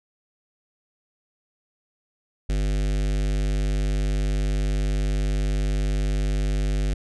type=tone with notch filter; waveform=square; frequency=50 Hz; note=G1; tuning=35 cents sharp; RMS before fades=-23 dBFS; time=2.49-6.94 s; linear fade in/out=5 ms; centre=1000 Hz; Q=0.89; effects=resampled to 22050 Hz